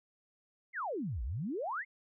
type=exponential two-way sweep; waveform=sine; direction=down then up; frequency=2217 to 51.91 to 2217 Hz; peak=-34 dBFS; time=0.73-1.85 s; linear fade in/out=50 ms; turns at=1.23 s; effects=none